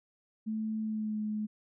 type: tone with pitch glide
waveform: sine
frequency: 218.3 to 213.1 Hz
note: A3 to G#3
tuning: -13 to +45 cents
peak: -31 dBFS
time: 0.46-1.47 s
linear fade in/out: 20 ms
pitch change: -42 cents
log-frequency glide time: 0.81-1.2 s
effects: none